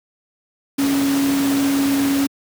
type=tone in noise; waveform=sine; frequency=277.2 Hz; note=C#4; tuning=in tune; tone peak=-15 dBFS; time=0.78-2.27 s; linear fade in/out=10 ms; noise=pink; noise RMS=-25 dBFS; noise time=0.78-2.27 s; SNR=+7 dB; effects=high-pass 150 Hz 12 dB/octave